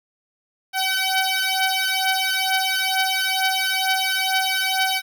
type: beating tone pair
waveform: 10% pulse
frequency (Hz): 760 / 762.2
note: F#5 / G5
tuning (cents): +46 / -49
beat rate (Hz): 2.2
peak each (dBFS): -14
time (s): 0.73-5.02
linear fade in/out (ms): 50
effects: none